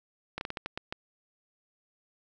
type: slowing click train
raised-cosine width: 0.3 ms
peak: -18 dBFS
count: 8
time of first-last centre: 0.38-0.925 s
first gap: 31 ms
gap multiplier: 1.3
effects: none